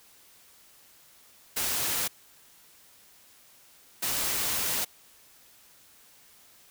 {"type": "noise bursts at uneven times", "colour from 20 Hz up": "white", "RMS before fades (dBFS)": -29, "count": 2, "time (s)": [[1.56, 2.08], [4.02, 4.85]], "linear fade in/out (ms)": 10, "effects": ["white hiss -57 dBFS RMS until 6.7 s"]}